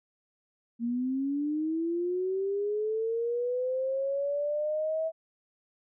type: linear sweep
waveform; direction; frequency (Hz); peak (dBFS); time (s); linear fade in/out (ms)
sine; up; 230.3 to 650; -27; 0.79-5.12; 50
effects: none